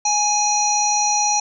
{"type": "harmonic tone", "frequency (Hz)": 833, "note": "G#5", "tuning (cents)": 5, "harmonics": [1, 3, 5, 7, 8], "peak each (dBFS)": [-19, -30, -27, -19, -29], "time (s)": [0.05, 1.4], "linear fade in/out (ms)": 5, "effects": []}